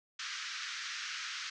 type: band-pass noise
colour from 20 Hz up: pink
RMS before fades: -41 dBFS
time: 0.19-1.5 s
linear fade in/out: 5 ms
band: 1300 to 6400 Hz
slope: 48 dB/octave
effects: none